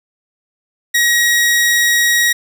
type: tone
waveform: sawtooth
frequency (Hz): 1898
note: A#6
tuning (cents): +31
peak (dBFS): -7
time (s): 0.94-2.33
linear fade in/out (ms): 10
effects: none